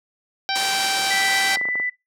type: harmonic tone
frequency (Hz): 779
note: G5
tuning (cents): -11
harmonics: 1 / 2 / 3 / 4 / 5 / 6 / 7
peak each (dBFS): -25 / -28 / -30 / -30 / -28 / -31 / -32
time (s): 0.49-1.56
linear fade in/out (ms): 0
type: low-pass noise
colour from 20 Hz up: white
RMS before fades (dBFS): -27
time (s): 0.55-1.56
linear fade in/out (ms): 10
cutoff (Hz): 9300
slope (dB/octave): 24
type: tone with pitch glide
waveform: sine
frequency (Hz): 1975.5 to 1988.1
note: B6 to B6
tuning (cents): 0 to +11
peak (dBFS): -21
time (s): 1.1-1.9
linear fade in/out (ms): 10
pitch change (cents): +11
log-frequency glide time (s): 1.26-1.61
type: clicks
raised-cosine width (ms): 1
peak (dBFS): -20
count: 6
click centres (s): 1.571 / 1.613 / 1.654 / 1.687 / 1.755 / 1.799
effects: noise-tail reverb RT60 0.2 s tail -21 dB re dry + high-pass 200 Hz 12 dB/octave